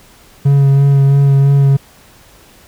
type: tone with vibrato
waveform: triangle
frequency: 139 Hz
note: C#3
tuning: 5 cents sharp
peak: -4 dBFS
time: 0.45-1.77 s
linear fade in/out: 10 ms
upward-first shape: sine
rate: 3 Hz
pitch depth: 17 cents each way
effects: pink hiss -44 dBFS RMS until 2.67 s